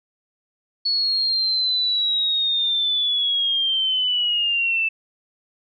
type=linear sweep; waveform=sine; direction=down; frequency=4401 to 2637 Hz; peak=-18 dBFS; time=0.85-4.89 s; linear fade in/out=10 ms; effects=none